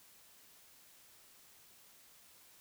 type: silence
effects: white hiss -62 dBFS RMS until 2.6 s